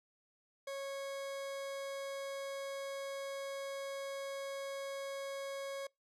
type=tone; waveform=40% pulse; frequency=550 Hz; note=C#5; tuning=14 cents flat; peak=-39 dBFS; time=0.67-5.87 s; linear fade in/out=5 ms; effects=noise-tail reverb RT60 0.2 s tail -26 dB re dry + low-pass 11000 Hz 12 dB/octave